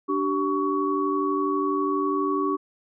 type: tone cluster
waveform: sine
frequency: 293.4 / 385.6 / 1122 Hz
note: D4 / G4 / C#6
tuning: -2 / -28 / +21 cents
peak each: -26 dBFS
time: 0.08-2.57 s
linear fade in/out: 20 ms
effects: none